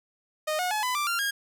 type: tone with pitch steps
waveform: sawtooth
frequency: 617 / 725.3 / 852.6 / 1002.3 / 1178.3 / 1385.1 / 1628.3 Hz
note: D#5 / F#5 / G#5 / B5 / D6 / F6 / G#6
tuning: -15 / -35 / +45 / +25 / +5 / -15 / -35 cents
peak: -22 dBFS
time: 0.47-1.31 s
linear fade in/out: 10 ms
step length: 120 ms
effects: none